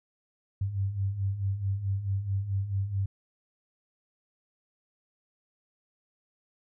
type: beating tone pair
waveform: sine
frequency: 94.9 / 99.5 Hz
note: F#2 / G2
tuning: +44 / +26 cents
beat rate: 4.6 Hz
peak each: -34 / -28 dBFS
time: 0.61-3.06 s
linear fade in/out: 5 ms
effects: none